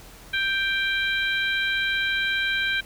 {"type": "harmonic tone with a mistuned harmonic", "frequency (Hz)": 785, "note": "G5", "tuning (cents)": 2, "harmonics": [2, 3, 4, 5], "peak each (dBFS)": [-24, -28, -30, -32], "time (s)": [0.33, 2.81], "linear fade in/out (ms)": 10, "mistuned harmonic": 4, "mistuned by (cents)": 18, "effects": ["added 42 Hz sine -47 dBFS peak until 2.85 s", "pink hiss -47 dBFS RMS until 2.85 s"]}